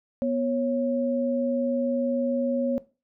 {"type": "tone pair together", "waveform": "sine", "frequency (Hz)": [244.5, 548.9], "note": ["B3", "C#5"], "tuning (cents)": [-17, -17], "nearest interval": "octave + major second", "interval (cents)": 1400, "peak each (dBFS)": -25, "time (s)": [0.22, 2.78], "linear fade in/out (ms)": 0, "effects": ["noise-tail reverb RT60 0.3 s tail -18 dB re dry"]}